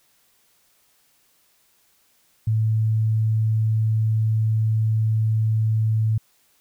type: tone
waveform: sine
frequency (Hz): 110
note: A2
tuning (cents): 0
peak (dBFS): -17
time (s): 2.47-6.18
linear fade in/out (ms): 5
effects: white hiss -62 dBFS RMS until 6.6 s